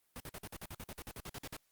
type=noise bursts; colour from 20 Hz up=pink; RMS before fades=-45 dBFS; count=16; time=0.16-1.566 s; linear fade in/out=0 ms; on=41 ms; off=50 ms; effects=white hiss -75 dBFS RMS until 1.71 s + Opus 32 kbps